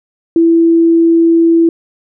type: tone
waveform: sine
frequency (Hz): 332.4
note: E4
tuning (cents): +15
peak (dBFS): -5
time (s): 0.36-1.69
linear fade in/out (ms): 2
effects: none